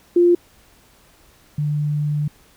sine tone pair in turn, 349.2 / 148.36 Hz, F4 / D3, 0 / +18 cents, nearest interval octave + minor third, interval 1482 cents, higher first, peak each -10 / -18 dBFS, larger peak first, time 0.16-0.35 / 1.58-2.28 s, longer second, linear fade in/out 5 ms, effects pink hiss -53 dBFS RMS until 2.56 s

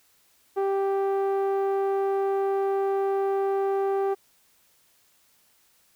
sawtooth tone with low-pass filter, 392 Hz, G4, in tune, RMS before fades -25 dBFS, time 0.56-4.15 s, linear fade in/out 20 ms, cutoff 810 Hz, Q 1, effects white hiss -63 dBFS RMS until 5.95 s

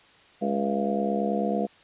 harmonic tone with a mistuned harmonic, 69.3 Hz, C#2, in tune, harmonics 3 / 4 / 5 / 6 / 7 / 8 / 9 / 10, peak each -27 / -35 / -34 / -35 / -30 / -40 / -37 / -30 dBFS, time 0.41-1.67 s, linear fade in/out 20 ms, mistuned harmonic 9, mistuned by +48 cents, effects white hiss -55 dBFS RMS until 1.83 s + resampled to 8000 Hz

